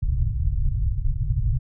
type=low-pass noise; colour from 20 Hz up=pink; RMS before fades=-22 dBFS; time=0.02-1.59 s; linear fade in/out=10 ms; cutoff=140 Hz; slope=96 dB/octave; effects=none